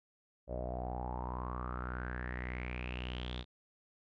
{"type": "tone with low-pass filter sweep", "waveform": "sawtooth", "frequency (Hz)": 61.74, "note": "B1", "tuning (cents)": 0, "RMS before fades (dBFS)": -40, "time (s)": [0.47, 3.45], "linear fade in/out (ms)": 50, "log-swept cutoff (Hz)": [580, 3700], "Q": 8, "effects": []}